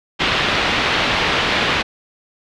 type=low-pass noise; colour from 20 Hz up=white; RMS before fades=-18 dBFS; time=0.19-1.83 s; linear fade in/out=20 ms; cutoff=3500 Hz; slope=24 dB/octave; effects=none